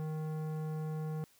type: tone with tanh clipping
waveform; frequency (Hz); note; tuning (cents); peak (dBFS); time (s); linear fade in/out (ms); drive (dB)
sine; 155.8; D#3; +3; -37; 0-1.24; 0; 15
effects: white hiss -66 dBFS RMS until 1.39 s